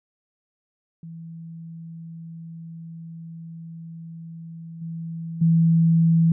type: tone with level steps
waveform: sine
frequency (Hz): 164.9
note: E3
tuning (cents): +1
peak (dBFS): -35 / -29 / -14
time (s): 1.03-6.32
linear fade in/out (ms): 2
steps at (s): 4.81 / 5.41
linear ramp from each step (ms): 10
effects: none